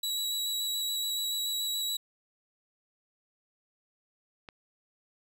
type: tone with vibrato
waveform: sawtooth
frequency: 3900 Hz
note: B7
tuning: 23 cents flat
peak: -27 dBFS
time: 0.03-1.97 s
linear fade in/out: 5 ms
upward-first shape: square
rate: 7 Hz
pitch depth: 9 cents each way
type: click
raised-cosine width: 0.3 ms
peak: -28 dBFS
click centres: 4.488 s
effects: none